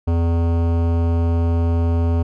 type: tone with hard clipping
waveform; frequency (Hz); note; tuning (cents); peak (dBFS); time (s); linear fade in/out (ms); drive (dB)
sine; 84.1; E2; +35; -17; 0.07-2.23; 10; 17
effects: none